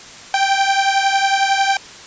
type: beating tone pair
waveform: sawtooth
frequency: 780 / 791 Hz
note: G5 / G5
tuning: -9 / +15 cents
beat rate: 11 Hz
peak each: -12 / -14 dBFS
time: 0.34-1.77 s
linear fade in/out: 2 ms
effects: white hiss -37 dBFS RMS until 2.06 s + resampled to 16000 Hz